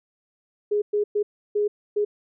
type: tone bursts at uneven times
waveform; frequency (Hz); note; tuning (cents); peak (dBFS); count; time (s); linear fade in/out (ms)
sine; 415.3; G#4; 0; -19; 5; 0.71-0.82 / 0.93-1.04 / 1.15-1.23 / 1.55-1.68 / 1.96-2.05; 10
effects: none